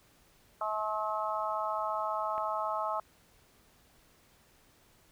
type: harmonic tone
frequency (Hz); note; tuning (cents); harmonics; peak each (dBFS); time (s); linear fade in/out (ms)
214.6; A3; -43; 3 / 4 / 5 / 6; -36 / -36 / -36 / -36; 0.61-3; 2
type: click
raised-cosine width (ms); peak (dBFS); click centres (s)
0.5; -30; 2.38
effects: pink hiss -64 dBFS RMS until 5.11 s